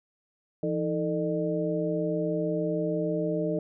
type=tone cluster; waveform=sine; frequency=168.9 / 317.8 / 444.4 / 605 Hz; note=E3 / D#4 / A4 / D#5; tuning=+42 / +37 / +17 / -49 cents; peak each=-31 dBFS; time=0.63-3.59 s; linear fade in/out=2 ms; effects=none